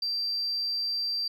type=tone; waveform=sine; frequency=4699 Hz; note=D8; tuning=in tune; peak=-26 dBFS; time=0.02-1.28 s; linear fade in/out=5 ms; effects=tanh soft clip ceiling -23 dBFS